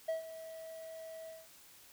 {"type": "tone with ADSR envelope", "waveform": "triangle", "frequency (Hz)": 647, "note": "E5", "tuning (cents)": -32, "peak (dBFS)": -29, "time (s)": [0.08, 1.48], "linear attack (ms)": 9, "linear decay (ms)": 130, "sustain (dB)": -14, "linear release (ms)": 200, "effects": ["white hiss -59 dBFS RMS until 1.92 s"]}